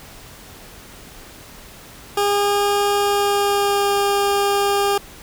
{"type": "tone with pitch glide", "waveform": "20% pulse", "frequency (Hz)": [406.5, 402.5], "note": ["G#4", "G4"], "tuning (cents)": [-37, 46], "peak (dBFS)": -11, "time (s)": [2.17, 4.98], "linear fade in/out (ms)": 5, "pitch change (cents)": -17, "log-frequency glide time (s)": [2.95, 3.95], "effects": ["pink hiss -41 dBFS RMS until 5.22 s"]}